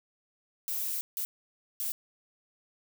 violet noise bursts at uneven times, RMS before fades -33 dBFS, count 3, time 0.68-1.01 / 1.17-1.25 / 1.8-1.92 s, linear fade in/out 0 ms, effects none

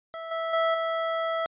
25% pulse tone with level steps, 656 Hz, E5, 9 cents flat, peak -31 / -24 / -18 / -22 dBFS, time 0.14-1.46 s, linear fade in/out 0 ms, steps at 0.31 / 0.53 / 0.74 s, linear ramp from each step 5 ms, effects resampled to 8000 Hz

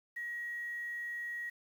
sine tone with quantisation, 1900 Hz, A#6, 33 cents sharp, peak -37 dBFS, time 0.16-1.5 s, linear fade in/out 10 ms, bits 10, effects none

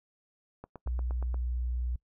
click train, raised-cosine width 1 ms, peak -29 dBFS, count 7, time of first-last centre 0.64-1.343 s, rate 8.53 Hz
sine tone, 61 Hz, B1, 21 cents flat, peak -29 dBFS, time 0.86-1.96 s, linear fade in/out 5 ms
effects noise-tail reverb RT60 0.1 s tail -23 dB re dry

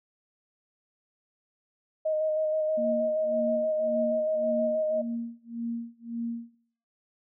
sine tone with vibrato, 622.3 Hz, D#5, in tune, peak -24 dBFS, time 2.05-5.02 s, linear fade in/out 10 ms, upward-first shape square, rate 6.3 Hz, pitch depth 14 cents each way
sine tone with tremolo, 233.1 Hz, A#3, in tune, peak -28 dBFS, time 2.77-6.55 s, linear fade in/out 10 ms, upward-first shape sine, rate 1.8 Hz, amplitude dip 100%
effects noise-tail reverb RT60 0.6 s tail -19 dB re dry

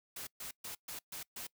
white noise bursts, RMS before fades -44 dBFS, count 6, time 0.16-1.47 s, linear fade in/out 5 ms, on 110 ms, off 130 ms, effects noise-tail reverb RT60 0.1 s tail -23 dB re dry

